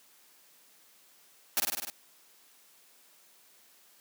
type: noise with echo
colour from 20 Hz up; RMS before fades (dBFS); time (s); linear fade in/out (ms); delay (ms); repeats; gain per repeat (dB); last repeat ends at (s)
white; -27; 1.57-1.6; 0; 50; 6; -2; 1.9
effects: white hiss -61 dBFS RMS until 4 s + high-pass 200 Hz 12 dB/octave